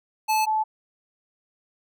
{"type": "tone pair in turn", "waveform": ["square", "sine"], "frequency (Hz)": [868, 868], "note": ["A5", "A5"], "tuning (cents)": [-24, -24], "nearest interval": "unison", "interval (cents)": 0, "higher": "neither", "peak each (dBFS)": -20, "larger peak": "neither", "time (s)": [[0.28, 0.46], [0.46, 0.64]], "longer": "neither", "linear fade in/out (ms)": 20, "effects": []}